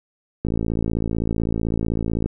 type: click train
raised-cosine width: 3 ms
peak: -10 dBFS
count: 102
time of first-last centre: 0.45-2.26 s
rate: 55.8 Hz
effects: none